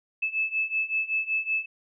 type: beating tone pair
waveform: sine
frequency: 2611 / 2616.3 Hz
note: E7 / E7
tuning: -17 / -14 cents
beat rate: 5.3 Hz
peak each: -29 / -27 dBFS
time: 0.22-1.66 s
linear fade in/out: 10 ms
effects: none

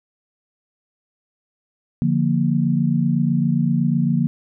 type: chord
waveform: sine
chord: Bb major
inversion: first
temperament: equal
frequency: 146.83 / 174.61 / 233.1 Hz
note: D3 / F3 / Bb3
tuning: 0 / 0 / 0 cents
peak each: -20 dBFS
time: 2.02-4.27 s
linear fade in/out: 0 ms
effects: none

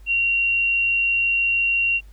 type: tone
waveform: sine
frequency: 2753 Hz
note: F7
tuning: 25 cents flat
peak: -17 dBFS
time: 0.06-2.01 s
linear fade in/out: 50 ms
effects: added 50 Hz sine -41 dBFS peak until 2.12 s + pink hiss -59 dBFS RMS until 2.12 s

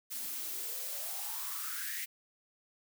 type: noise with high-pass filter sweep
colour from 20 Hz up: blue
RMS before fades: -39 dBFS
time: 0.1-2.06 s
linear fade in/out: 20 ms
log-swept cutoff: 210 to 2100 Hz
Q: 7.8
effects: none

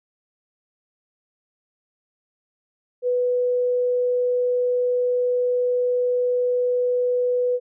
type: tone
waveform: sine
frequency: 494.3 Hz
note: B4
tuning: 1 cent sharp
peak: -18 dBFS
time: 3.02-7.6 s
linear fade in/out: 50 ms
effects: none

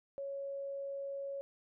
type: tone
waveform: sine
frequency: 554.4 Hz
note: C#5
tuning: in tune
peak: -38 dBFS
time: 0.18-1.41 s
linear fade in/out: 0 ms
effects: none

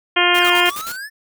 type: harmonic tone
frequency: 352.9 Hz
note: F4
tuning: 18 cents sharp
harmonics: 1 / 2 / 3 / 4 / 5 / 6 / 7 / 8 / 9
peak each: -21 / -21 / -21 / -21 / -21 / -21 / -21 / -21 / -21 dBFS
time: 0.16-0.7 s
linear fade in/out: 10 ms
type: noise with tremolo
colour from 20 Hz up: white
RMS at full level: -29 dBFS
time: 0.34-0.97 s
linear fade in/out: 10 ms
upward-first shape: square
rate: 9.5 Hz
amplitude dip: 75%
type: exponential two-way sweep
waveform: square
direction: down then up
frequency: 2181 to 916 to 1791 Hz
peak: -28 dBFS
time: 0.36-1.1 s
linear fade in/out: 50 ms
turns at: 0.54 s
effects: none

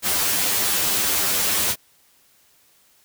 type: noise with comb filter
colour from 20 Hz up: white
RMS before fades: -21 dBFS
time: 0.02-1.76 s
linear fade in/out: 50 ms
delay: 10 ms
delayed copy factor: +0.7
effects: white hiss -58 dBFS RMS until 3.04 s

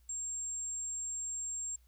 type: tone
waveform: sine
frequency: 7459 Hz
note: A#8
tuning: in tune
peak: -36 dBFS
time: 0.09-1.76 s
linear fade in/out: 5 ms
effects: added 60 Hz sine -61 dBFS peak until 1.87 s + white hiss -74 dBFS RMS until 1.87 s

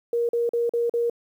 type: tone bursts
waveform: sine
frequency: 471.3 Hz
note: A#4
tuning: 19 cents sharp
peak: -20 dBFS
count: 5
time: 0.13-1.098 s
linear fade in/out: 2 ms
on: 160 ms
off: 42 ms
effects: 9-bit

